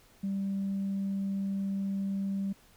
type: tone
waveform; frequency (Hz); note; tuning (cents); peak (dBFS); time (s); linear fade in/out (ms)
sine; 196; G3; 0; -28; 0.23-2.53; 10
effects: tanh soft clip ceiling -26 dBFS + pink hiss -61 dBFS RMS until 2.76 s